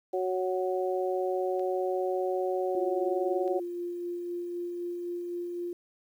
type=harmonic tone; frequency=185 Hz; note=F#3; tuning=in tune; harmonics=2 / 3 / 4; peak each=-29 / -32 / -34 dBFS; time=0.13-3.6 s; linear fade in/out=10 ms
type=clicks; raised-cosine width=0.2 ms; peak=-36 dBFS; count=2; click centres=1.595 / 3.478 s
type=tone with tremolo; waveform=sine; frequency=349.6 Hz; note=F4; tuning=2 cents sharp; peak=-31 dBFS; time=2.75-5.73 s; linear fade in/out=2 ms; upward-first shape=sine; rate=3.9 Hz; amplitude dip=25%
effects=10-bit